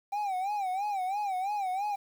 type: tone with vibrato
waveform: triangle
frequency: 784 Hz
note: G5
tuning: in tune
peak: -27 dBFS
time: 0.12-1.96 s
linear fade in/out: 10 ms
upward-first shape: sine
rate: 3 Hz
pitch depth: 120 cents each way
effects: 9-bit